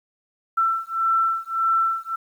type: beating tone pair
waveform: sine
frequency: 1338 / 1339.7 Hz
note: E6 / E6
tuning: +25 / +28 cents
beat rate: 1.7 Hz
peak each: -22 dBFS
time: 0.57-2.16 s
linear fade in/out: 10 ms
effects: 9-bit